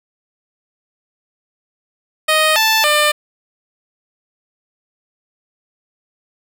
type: tone with pitch steps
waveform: 10% pulse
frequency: 623 / 880 / 598 Hz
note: D#5 / A5 / D5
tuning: +2 / 0 / +31 cents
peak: -3 dBFS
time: 2.28-3.12 s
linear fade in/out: 10 ms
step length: 280 ms
effects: none